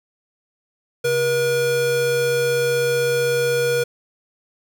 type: tone pair together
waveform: square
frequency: 134.7 / 480 Hz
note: C#3 / B4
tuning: -49 / -49 cents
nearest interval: octave + minor seventh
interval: 2200 cents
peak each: -30 / -18 dBFS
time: 1.04-3.84 s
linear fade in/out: 10 ms
effects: none